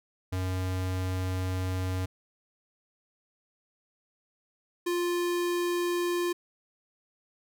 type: tone pair in turn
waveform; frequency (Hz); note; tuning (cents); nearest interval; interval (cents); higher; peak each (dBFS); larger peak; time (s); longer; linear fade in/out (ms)
square; 92.7 / 350; F#2 / F4; +4 / +4; octave + major seventh; 2300; second; -29 / -27; second; 0.32-2.06 / 4.86-6.33; first; 10
effects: none